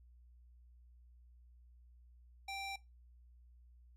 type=tone with band-pass filter; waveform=square; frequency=784 Hz; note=G5; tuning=in tune; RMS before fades=-44 dBFS; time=2.48-2.76 s; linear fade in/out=5 ms; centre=3100 Hz; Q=0.62; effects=noise-tail reverb RT60 0.2 s tail -17 dB re dry + added 60 Hz sine -59 dBFS peak until 3.96 s